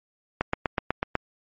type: click train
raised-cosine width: 0.5 ms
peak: -8 dBFS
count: 7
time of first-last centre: 0.41-1.153 s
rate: 8.07 Hz
effects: MP3 32 kbps